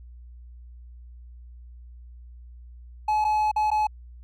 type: tone with dropouts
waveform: triangle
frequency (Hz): 853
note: G#5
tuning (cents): +46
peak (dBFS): -18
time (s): 3.08-3.87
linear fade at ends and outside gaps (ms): 5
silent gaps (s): 3.244-3.248 / 3.515-3.561 / 3.704-3.714
effects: added 60 Hz sine -42 dBFS peak until 4.23 s